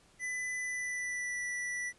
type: tone with pitch glide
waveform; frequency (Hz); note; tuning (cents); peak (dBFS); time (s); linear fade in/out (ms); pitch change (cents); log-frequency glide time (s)
square; 2000 to 1964.5; B6 to B6; +21 to -10; -35; 0.19-1.93; 50; -31; 0.58-1.42
effects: pink hiss -64 dBFS RMS until 1.98 s + resampled to 24000 Hz